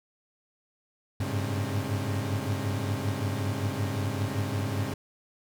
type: tone cluster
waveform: 40% pulse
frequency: 97.7 / 103 / 109.9 / 139.1 / 264.6 Hz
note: G2 / G#2 / A2 / C#3 / C4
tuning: -5 / -14 / -2 / +6 / +20 cents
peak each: -32 / -31 / -36 / -36 / -36 dBFS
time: 1.2-4.94 s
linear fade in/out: 5 ms
effects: none